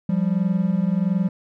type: tone pair together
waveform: triangle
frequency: 174.62 / 196 Hz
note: F3 / G3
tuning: 0 / 0 cents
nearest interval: major second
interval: 200 cents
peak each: -19 dBFS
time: 0.09-1.29 s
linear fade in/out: 5 ms
effects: none